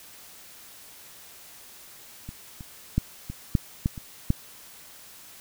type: clicks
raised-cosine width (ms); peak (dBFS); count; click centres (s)
5; -24 / -27 / -9 / -21 / -7 / -10 / -24 / -8; 8; 2.29 / 2.608 / 2.98 / 3.3 / 3.552 / 3.859 / 3.978 / 4.304
effects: white hiss -48 dBFS RMS until 5.4 s